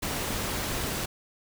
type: noise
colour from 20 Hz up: pink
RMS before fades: -31 dBFS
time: 0.02-1.06 s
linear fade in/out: 10 ms
effects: none